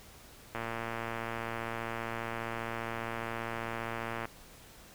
click train, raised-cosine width 0.5 ms, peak -21 dBFS, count 427, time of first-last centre 0.55-4.254 s, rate 115 Hz, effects pink hiss -54 dBFS RMS until 4.94 s

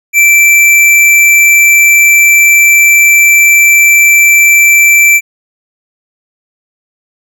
square tone, 2337 Hz, D7, 9 cents flat, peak -3 dBFS, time 0.13-5.21 s, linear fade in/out 50 ms, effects none

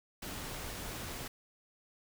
pink noise, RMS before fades -42 dBFS, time 0.22-1.28 s, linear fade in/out 5 ms, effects none

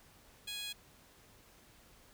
15% pulse tone with high-pass filter, 830 Hz, G#5, 1 cent flat, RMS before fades -42 dBFS, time 0.47-0.73 s, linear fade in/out 10 ms, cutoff 3600 Hz, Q 2, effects pink hiss -62 dBFS RMS until 2.13 s

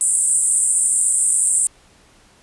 white band-pass noise, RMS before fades -17 dBFS, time 0.01-1.67 s, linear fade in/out 0 ms, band 7900 to 9500 Hz, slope 96 dB/octave, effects pink hiss -52 dBFS RMS until 2.42 s + resampled to 24000 Hz

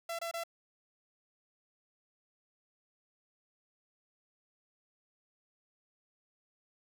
sawtooth tone bursts, 673 Hz, E5, 36 cents sharp, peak -32 dBFS, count 3, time 0.09-0.437 s, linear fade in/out 5 ms, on 99 ms, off 25 ms, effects none

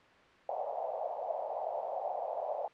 white band-pass noise, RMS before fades -37 dBFS, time 0.49-2.68 s, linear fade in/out 2 ms, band 560 to 780 Hz, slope 48 dB/octave, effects white hiss -59 dBFS RMS until 2.73 s + low-pass 2000 Hz 12 dB/octave

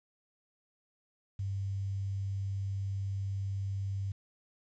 sine tone with quantisation, 98 Hz, G2, in tune, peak -32 dBFS, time 1.39-4.12 s, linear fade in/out 5 ms, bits 10, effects resampled to 16000 Hz

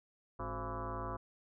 sine tone with frequency modulation, 523.3 Hz, C5, in tune, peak -37 dBFS, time 0.39-1.17 s, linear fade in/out 10 ms, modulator 158 Hz, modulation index 4.7, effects none

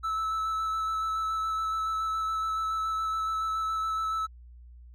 triangle tone with vibrato, 1309 Hz, E6, 13 cents flat, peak -25 dBFS, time 0.03-4.27 s, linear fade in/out 20 ms, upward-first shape square, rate 7.1 Hz, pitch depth 10 cents each way, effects added 60 Hz sine -46 dBFS peak until 4.94 s + MP3 64 kbps

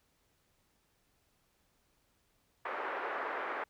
white band-pass noise, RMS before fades -38 dBFS, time 2.65-3.64 s, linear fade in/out 5 ms, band 370 to 1700 Hz, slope 24 dB/octave, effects pink hiss -74 dBFS RMS until 3.69 s

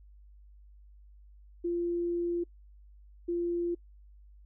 sine tone bursts at uneven times, 345.3 Hz, F4, 20 cents flat, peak -28 dBFS, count 2, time 1.64-2.44 / 3.28-3.75 s, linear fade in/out 10 ms, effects noise-tail reverb RT60 0.1 s tail -26 dB re dry + added 50 Hz sine -52 dBFS peak until 4.45 s

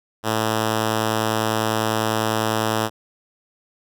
5% pulse tone, 110 Hz, A2, in tune, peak -8 dBFS, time 0.23-2.9 s, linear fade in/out 50 ms, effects none

